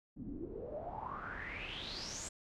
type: noise with low-pass filter sweep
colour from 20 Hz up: pink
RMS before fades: -44 dBFS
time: 0.16-2.29 s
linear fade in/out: 10 ms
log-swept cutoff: 220 to 7800 Hz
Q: 8.8
effects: none